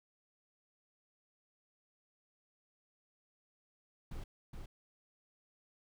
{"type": "noise with echo", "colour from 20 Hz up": "brown", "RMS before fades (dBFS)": -43, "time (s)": [4.11, 4.24], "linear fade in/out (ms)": 5, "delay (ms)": 420, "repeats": 1, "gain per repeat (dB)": -3, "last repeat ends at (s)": 4.66, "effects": []}